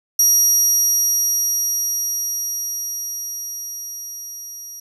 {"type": "tone with level ramp", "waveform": "30% pulse", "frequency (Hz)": 5700, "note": "F8", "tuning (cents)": 34, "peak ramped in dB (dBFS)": [-7, -29], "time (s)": [0.19, 4.8], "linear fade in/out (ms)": 5, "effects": []}